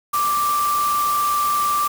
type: tone in noise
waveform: sine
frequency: 1174.7 Hz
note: D6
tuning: in tune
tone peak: -17 dBFS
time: 0.13-1.88 s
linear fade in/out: 10 ms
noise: white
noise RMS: -29 dBFS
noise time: 0.13-1.88 s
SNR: +9 dB
effects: none